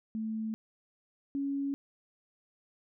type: tone pair in turn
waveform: sine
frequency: 220 / 278.5 Hz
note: A3 / C#4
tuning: 0 / +8 cents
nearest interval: major third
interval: 408 cents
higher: second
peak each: -32 / -30 dBFS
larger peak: second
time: 0.15-0.54 / 1.35-1.74 s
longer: neither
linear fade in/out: 0 ms
effects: none